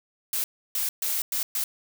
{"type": "noise bursts at uneven times", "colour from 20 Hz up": "blue", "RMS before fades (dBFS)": -27, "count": 5, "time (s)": [[0.33, 0.44], [0.75, 0.89], [1.02, 1.22], [1.32, 1.43], [1.55, 1.64]], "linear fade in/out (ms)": 2, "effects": []}